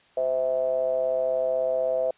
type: ring-modulated tone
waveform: triangle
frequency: 68.1 Hz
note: C#2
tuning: 30 cents flat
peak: -17 dBFS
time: 0.17-2.11 s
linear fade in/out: 5 ms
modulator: 583 Hz
effects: white hiss -59 dBFS RMS until 2.17 s + resampled to 8000 Hz